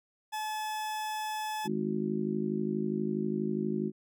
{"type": "tone", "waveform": "40% pulse", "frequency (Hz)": 860, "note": "A5", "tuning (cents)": -40, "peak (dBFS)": -32, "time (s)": [0.32, 1.68], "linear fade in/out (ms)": 20}
{"type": "harmonic tone", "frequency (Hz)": 52.3, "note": "G#1", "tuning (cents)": 13, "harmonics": [3, 4, 5, 6, 7], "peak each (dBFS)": [-38, -32, -41, -37, -34], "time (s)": [1.64, 3.92], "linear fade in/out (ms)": 50}
{"effects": []}